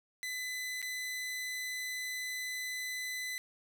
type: tone with dropouts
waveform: sawtooth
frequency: 2008 Hz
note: B6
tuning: 28 cents sharp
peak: -33 dBFS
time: 0.23-3.38 s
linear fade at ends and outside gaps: 0 ms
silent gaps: 0.817-0.826 s
effects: none